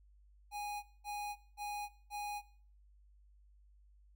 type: tone bursts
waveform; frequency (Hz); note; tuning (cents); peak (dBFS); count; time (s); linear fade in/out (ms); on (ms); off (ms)
square; 826; G#5; -10; -40; 4; 0.51-2.42; 50; 320; 210
effects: noise-tail reverb RT60 0.5 s tail -19 dB re dry + added 50 Hz sine -61 dBFS peak until 4.15 s